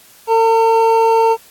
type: tone pair together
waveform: triangle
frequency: 451.8 / 907 Hz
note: A4 / A#5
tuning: +46 / -48 cents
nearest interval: octave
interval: 1206 cents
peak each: -10 dBFS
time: 0.27-1.37 s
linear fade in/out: 50 ms
effects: white hiss -45 dBFS RMS until 1.5 s + AAC 64 kbps